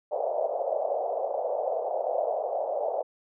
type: band-pass noise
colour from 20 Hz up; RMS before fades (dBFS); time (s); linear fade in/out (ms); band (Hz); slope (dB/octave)
white; -29; 0.11-3.03; 20; 510 to 710; 48
effects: none